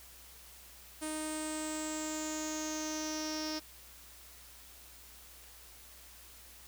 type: tone with low-pass filter sweep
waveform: sawtooth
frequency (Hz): 310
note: D#4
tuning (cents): -6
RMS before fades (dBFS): -38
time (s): 1.01-3.6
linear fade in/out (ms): 20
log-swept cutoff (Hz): 9300 to 5300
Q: 9.3
effects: added 60 Hz sine -60 dBFS peak until 6.67 s + white hiss -55 dBFS RMS until 6.67 s